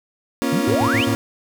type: chord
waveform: 35% pulse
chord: Bb minor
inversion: none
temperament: equal with one note detuned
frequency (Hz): 237.6 / 277.2 / 349.2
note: Bb3 / Db4 / F4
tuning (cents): +33 / 0 / 0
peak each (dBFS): -21 / -20 / -25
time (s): 0.42-1.15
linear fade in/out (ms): 0
type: exponential sweep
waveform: sine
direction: up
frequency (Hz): 138.59 to 3318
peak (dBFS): -19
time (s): 0.52-1.05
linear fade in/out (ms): 10
type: tone bursts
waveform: square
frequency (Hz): 108.8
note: A2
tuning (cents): -19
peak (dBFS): -22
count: 4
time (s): 0.67-1.149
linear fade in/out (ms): 10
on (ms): 83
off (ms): 49
effects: none